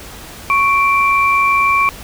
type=tone pair together; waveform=sine; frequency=1108.7 / 2349 Hz; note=C#6 / D7; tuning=0 / 0 cents; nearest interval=octave + minor second; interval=1300 cents; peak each=-12 / -14 dBFS; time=0.5-1.89 s; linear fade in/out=0 ms; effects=added 50 Hz sine -42 dBFS peak until 2.03 s + pink hiss -34 dBFS RMS until 2.03 s